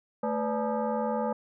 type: tone with frequency modulation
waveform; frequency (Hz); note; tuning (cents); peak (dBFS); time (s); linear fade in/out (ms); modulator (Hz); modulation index
sine; 139.9; C#3; +16; -26; 0.23-1.33; 5; 360; 2.4
effects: none